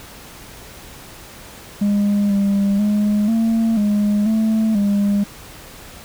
sine tone with pitch steps, 203.9 / 199.4 / 208.3 / 226 / 207 / 220.2 / 202.4 Hz, G#3 / G3 / G#3 / A3 / G#3 / A3 / G#3, -32 / +30 / +5 / +47 / -5 / +2 / -44 cents, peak -11 dBFS, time 1.81-5.24 s, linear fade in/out 10 ms, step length 490 ms, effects tanh soft clip ceiling -13 dBFS + pink hiss -39 dBFS RMS until 6.04 s

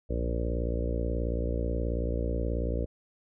harmonic tone with a mistuned harmonic, 58.5 Hz, A#1, 7 cents sharp, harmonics 1 / 2 / 3 / 4 / 5 / 6 / 7 / 8 / 9 / 10, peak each -29 / -38 / -39 / -41 / -39 / -41 / -43 / -38 / -39 / -42 dBFS, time 0.09-2.86 s, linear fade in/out 20 ms, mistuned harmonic 1, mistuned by +96 cents, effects none

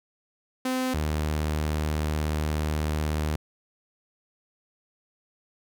sawtooth tone pair in turn, 257.2 / 76.47 Hz, C4 / D#2, -30 / -29 cents, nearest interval octave + major sixth, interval 2099 cents, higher first, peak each -21 dBFS, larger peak neither, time 0.65-0.94 / 0.94-3.36 s, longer second, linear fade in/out 5 ms, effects none

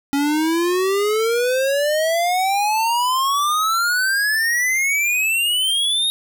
square exponential sweep, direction up, 277.2 to 3752 Hz, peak -17 dBFS, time 0.13-6.1 s, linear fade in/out 0 ms, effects none

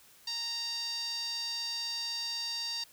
sawtooth tone with band-pass filter, 928 Hz, A#5, 8 cents flat, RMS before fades -36 dBFS, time 0.27-2.84 s, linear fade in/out 5 ms, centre 4700 Hz, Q 5.8, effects white hiss -59 dBFS RMS until 2.92 s

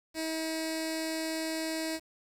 10% pulse tone with notch filter, 320.1 Hz, D#4, 49 cents sharp, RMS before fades -34 dBFS, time 0.14-2 s, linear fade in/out 50 ms, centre 1200 Hz, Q 0.63, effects low-pass 12000 Hz 12 dB/octave + 9-bit

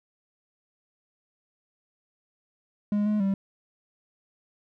triangle tone with pitch steps, 206.8 / 211.1 / 195.4 Hz, G#3 / G#3 / G3, -7 / +29 / -5 cents, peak -20 dBFS, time 2.92-3.34 s, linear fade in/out 2 ms, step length 140 ms, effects none

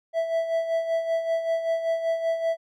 triangle tone with tremolo, 659 Hz, E5, 1 cent flat, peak -18 dBFS, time 0.13-2.57 s, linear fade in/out 50 ms, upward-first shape sine, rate 5.2 Hz, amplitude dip 60%, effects MP3 96 kbps

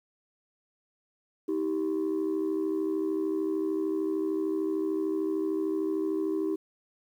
sine tone pair together, 316.9 / 390.2 Hz, D#4 / G4, +32 / -8 cents, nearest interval major third, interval 360 cents, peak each -27 / -28 dBFS, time 1.48-6.56 s, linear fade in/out 10 ms, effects tanh soft clip ceiling -23 dBFS + 10-bit

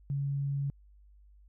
sine tone, 140 Hz, C#3, 18 cents sharp, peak -29 dBFS, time 0.1-0.7 s, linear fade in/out 0 ms, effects added 50 Hz sine -55 dBFS peak until 1.48 s

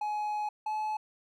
triangle tone pair in turn, 842 / 858.2 Hz, G#5 / A5, +24 / -43 cents, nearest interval unison, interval 33 cents, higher second, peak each -28 dBFS, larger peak neither, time 0.01-0.49 / 0.66-0.97 s, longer first, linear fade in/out 5 ms, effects none

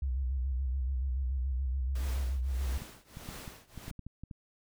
sine tone with vibrato, 65 Hz, C2, 11 cents flat, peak -29 dBFS, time 0.02-2.78 s, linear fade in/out 5 ms, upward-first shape square, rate 7 Hz, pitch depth 73 cents each way
pink noise with tremolo, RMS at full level -44 dBFS, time 1.95-3.91 s, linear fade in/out 5 ms, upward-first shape triangle, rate 1.6 Hz, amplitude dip 95%
clicks, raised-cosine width 5 ms, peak -30 dBFS, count 11, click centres 2.82 / 3.171 / 3.289 / 3.478 / 3.777 / 3.881 / 3.912 / 3.993 / 4.066 / 4.236 / 4.312 s
effects none

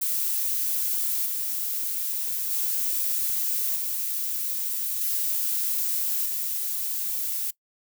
violet noise with tremolo, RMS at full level -26 dBFS, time 0.01-7.51 s, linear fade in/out 10 ms, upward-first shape square, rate 0.4 Hz, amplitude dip 25%, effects noise-tail reverb RT60 0.1 s tail -21 dB re dry

